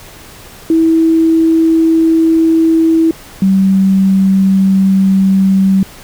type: tone pair in turn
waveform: sine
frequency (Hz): 325.2 / 192.42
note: E4 / G3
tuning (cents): -23 / -32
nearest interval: major sixth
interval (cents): 909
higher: first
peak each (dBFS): -6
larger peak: neither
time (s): 0.7-3.11 / 3.42-5.83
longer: neither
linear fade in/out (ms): 2
effects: pink hiss -35 dBFS RMS until 6.03 s